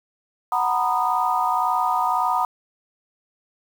sine chord, B major seventh, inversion second, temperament just, 740.8 / 926 / 987.8 / 1234.7 Hz, F#5 / A#5 / B5 / D#6, +2 / -12 / 0 / -14 cents, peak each -24 dBFS, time 0.52-2.45 s, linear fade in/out 2 ms, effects 7-bit

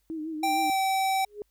sine tone with vibrato, 314.9 Hz, D#4, 21 cents sharp, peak -31 dBFS, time 0.1-0.7 s, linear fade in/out 0 ms, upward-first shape sine, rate 6.5 Hz, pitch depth 59 cents each way
square tone with pitch glide, 783 to 769.5 Hz, G5 to G5, -2 to -32 cents, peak -24 dBFS, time 0.43-1.25 s, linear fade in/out 5 ms, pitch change -30 cents, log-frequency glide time 0.62-0.78 s
sine tone with exponential growth, 415.3 Hz, G#4, in tune, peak -29 dBFS, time 1.24-1.42 s, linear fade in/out 1 ms, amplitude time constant 37 ms
effects added 50 Hz sine -70 dBFS peak until 1.5 s + white hiss -74 dBFS RMS until 1.5 s

